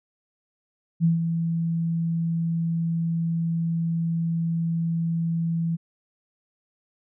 sine tone with ADSR envelope, 166.1 Hz, E3, 13 cents sharp, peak -15 dBFS, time 1-5.77 s, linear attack 44 ms, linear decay 140 ms, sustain -7 dB, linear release 24 ms, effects none

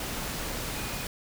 sine tone in noise, 2469 Hz, D#7, 14 cents flat, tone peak -44 dBFS, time 0.75-1.05 s, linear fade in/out 2 ms, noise pink, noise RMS -34 dBFS, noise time 0-1.07 s, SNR -13 dB, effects none

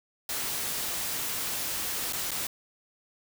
white noise with dropouts, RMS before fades -32 dBFS, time 0.29-2.47 s, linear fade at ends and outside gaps 2 ms, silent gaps 2.125-2.132 / 2.308-2.315 s, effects none

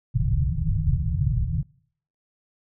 white low-pass noise, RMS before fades -23 dBFS, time 0.14-1.63 s, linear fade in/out 10 ms, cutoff 160 Hz, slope 96 dB/octave, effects noise-tail reverb RT60 0.6 s tail -24 dB re dry

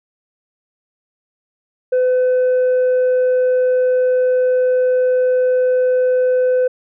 sine tone, 506 Hz, B4, 42 cents sharp, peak -9 dBFS, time 1.92-6.68 s, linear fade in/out 10 ms, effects tanh soft clip ceiling -11 dBFS

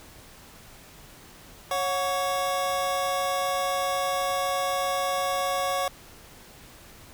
square tone cluster, 552 / 732 / 1123 Hz, C#5 / F#5 / C#6, -7 / -19 / +22 cents, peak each -30 dBFS, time 1.71-5.88 s, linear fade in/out 2 ms, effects pink hiss -49 dBFS RMS until 7.13 s

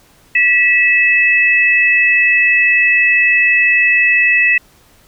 sine tone pair together, 1952 / 2606 Hz, B6 / E7, -21 / -20 cents, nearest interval perfect fourth, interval 501 cents, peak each -11 dBFS, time 0.35-4.58 s, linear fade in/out 5 ms, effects pink hiss -49 dBFS RMS until 5.07 s

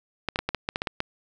clicks, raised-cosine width 0.3 ms, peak -10 dBFS, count 10, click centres 0.287 / 0.359 / 0.39 / 0.49 / 0.547 / 0.689 / 0.759 / 0.819 / 0.872 / 1.004 s, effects none

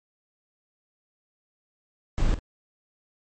brown noise with echo, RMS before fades -21 dBFS, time 2.18-2.34 s, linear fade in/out 0 ms, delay 48 ms, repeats 1, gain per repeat -13 dB, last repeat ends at 2.388 s, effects MP3 32 kbps

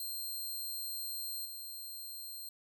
5% pulse tone with level steps, 4178 Hz, C8, 3 cents flat, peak -31 / -36 dBFS, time 0-2.49 s, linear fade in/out 2 ms, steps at 1.45 s, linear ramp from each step 5 ms, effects none

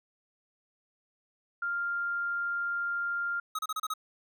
sine tone, 1396.9 Hz, F6, in tune, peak -29 dBFS, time 1.62-3.4 s, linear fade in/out 5 ms
square tone bursts, 1270 Hz, D#6, 35 cents sharp, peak -31 dBFS, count 6, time 3.55-3.938 s, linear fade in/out 5 ms, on 38 ms, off 32 ms
effects none

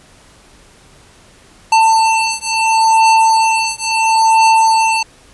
square beating tone pair, 892 / 892.73 Hz, A5 / A5, +23 / +25 cents, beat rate 0.73 Hz, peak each -13 / -13 dBFS, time 1.72-5.03 s, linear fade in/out 5 ms, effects pink hiss -45 dBFS RMS until 5.33 s + resampled to 24000 Hz

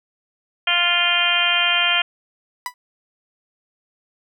harmonic tone, 349.2 Hz, F4, in tune, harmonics 2 / 3 / 4 / 5 / 6 / 7 / 8 / 9, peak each -27 / -30 / -24 / -26 / -27 / -22 / -23 / -20 dBFS, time 0.67-2.02 s, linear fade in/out 5 ms
30% pulse tone with exponential decay, 987.8 Hz, B5, in tune, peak -17 dBFS, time 2.66-2.74 s, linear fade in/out 1 ms, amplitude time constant 17 ms
effects none

